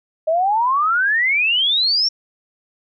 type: exponential sweep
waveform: sine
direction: up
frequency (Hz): 618 to 5588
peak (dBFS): -14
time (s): 0.27-2.09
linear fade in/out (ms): 10
effects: none